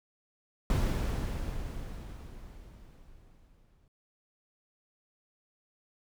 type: noise with exponential decay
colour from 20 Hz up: brown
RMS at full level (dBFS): -25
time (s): 0.7-3.88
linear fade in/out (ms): 1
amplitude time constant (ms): 690
effects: none